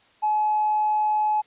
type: tone with tanh clipping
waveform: triangle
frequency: 851 Hz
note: G#5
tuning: 42 cents sharp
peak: -19 dBFS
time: 0.22-1.42 s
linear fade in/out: 20 ms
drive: 4 dB
effects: white hiss -58 dBFS RMS until 1.46 s + resampled to 8000 Hz